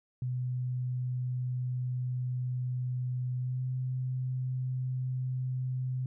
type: tone with pitch glide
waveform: sine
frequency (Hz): 125.7 to 128.19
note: B2 to C3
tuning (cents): +31 to -35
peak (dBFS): -30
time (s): 0.22-6.06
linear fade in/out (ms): 2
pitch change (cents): +34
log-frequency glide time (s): 3.38-3.64
effects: none